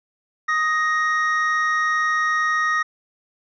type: tone pair together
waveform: triangle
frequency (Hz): 1248.7 / 1871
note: D#6 / A#6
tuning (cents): +6 / +6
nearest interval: perfect fifth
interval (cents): 700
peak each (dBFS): -19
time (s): 0.48-2.83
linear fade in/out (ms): 10
effects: resampled to 16000 Hz